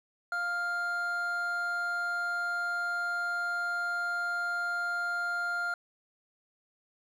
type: tone pair together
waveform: triangle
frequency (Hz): 700 / 1400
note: F5 / F6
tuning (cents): +4 / +4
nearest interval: octave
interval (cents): 1200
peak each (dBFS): -37 / -28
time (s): 0.32-5.74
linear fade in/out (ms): 2
effects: none